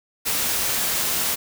white noise, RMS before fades -23 dBFS, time 0.25-1.36 s, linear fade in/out 20 ms, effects none

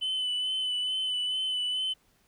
sine tone with vibrato, 3015 Hz, F#7, 32 cents sharp, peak -25 dBFS, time 0.01-1.94 s, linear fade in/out 20 ms, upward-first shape sine, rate 2.3 Hz, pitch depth 25 cents each way, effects tanh soft clip ceiling -26 dBFS + pink hiss -67 dBFS RMS until 2.27 s

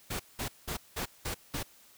pink noise bursts, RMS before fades -35 dBFS, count 6, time 0.1-1.632 s, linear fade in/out 10 ms, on 97 ms, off 190 ms, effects white hiss -59 dBFS RMS until 1.97 s

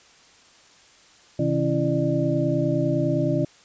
sine tone cluster, 130.1 / 159.9 / 275.6 / 334 / 597 Hz, C3 / D#3 / C#4 / E4 / D5, -9 / +48 / -10 / +23 / +28 cents, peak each -26 dBFS, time 1.39-3.45 s, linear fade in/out 5 ms, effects white hiss -53 dBFS RMS until 3.64 s + resampled to 16000 Hz

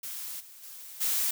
blue noise with level steps, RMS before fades -38 / -50 / -45 / -28 dBFS, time 0.03-1.31 s, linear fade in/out 5 ms, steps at 0.39 / 0.62 / 1 s, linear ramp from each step 20 ms, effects none

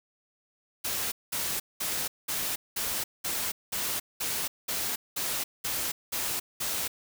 white noise bursts, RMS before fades -31 dBFS, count 13, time 0.84-6.88 s, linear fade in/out 10 ms, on 280 ms, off 200 ms, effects none

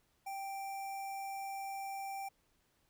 square tone with notch filter, 784 Hz, G5, in tune, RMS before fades -42 dBFS, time 0.26-2.29 s, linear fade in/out 10 ms, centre 3900 Hz, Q 1.4, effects pink hiss -75 dBFS RMS until 2.89 s

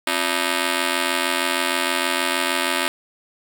5% pulse ring-modulated tone, 311.1 Hz, D#4, in tune, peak -5 dBFS, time 0.07-2.88 s, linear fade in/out 0 ms, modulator 43.2 Hz, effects none

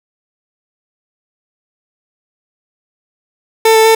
30% pulse tone with pitch steps, 446.3 / 442.1 / 446.8 Hz, A4 / A4 / A4, +25 / +8 / +27 cents, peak -3 dBFS, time 3.65-3.95 s, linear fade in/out 5 ms, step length 100 ms, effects none

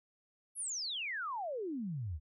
sine exponential sweep, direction down, 11440 to 68.8 Hz, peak -36 dBFS, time 0.55-2.2 s, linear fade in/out 50 ms, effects none

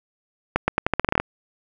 accelerating click train, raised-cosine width 0.5 ms, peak -3 dBFS, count 12, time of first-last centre 0.56-1.2 s, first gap 120 ms, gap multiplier 0.84, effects none

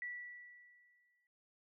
sine tone with exponential decay, 1954 Hz, B6, 19 cents flat, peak -39 dBFS, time 0.02-1.27 s, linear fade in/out 1 ms, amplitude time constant 270 ms, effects none

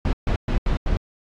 brown noise bursts at uneven times, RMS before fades -20 dBFS, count 5, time 0.05-0.13 / 0.27-0.36 / 0.48-0.58 / 0.66-0.77 / 0.86-0.97 s, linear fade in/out 2 ms, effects low-pass 4000 Hz 12 dB/octave + AAC 48 kbps

